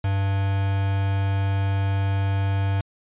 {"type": "tone with quantisation", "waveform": "triangle", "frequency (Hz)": 98, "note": "G2", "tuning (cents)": 0, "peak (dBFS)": -18, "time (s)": [0.04, 2.81], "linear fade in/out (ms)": 5, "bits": 5, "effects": ["resampled to 8000 Hz"]}